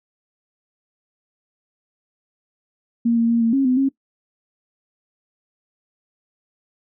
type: tone with pitch steps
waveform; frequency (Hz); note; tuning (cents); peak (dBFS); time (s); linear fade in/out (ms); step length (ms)
sine; 233.4 / 230.8 / 233.1 / 228.5 / 272 / 253.7 / 271.1; A#3 / A#3 / A#3 / A#3 / C#4 / B3 / C#4; +2 / -17 / 0 / -34 / -33 / +47 / -38; -14; 3.05-3.89; 10; 120
effects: noise-tail reverb RT60 0.1 s tail -19 dB re dry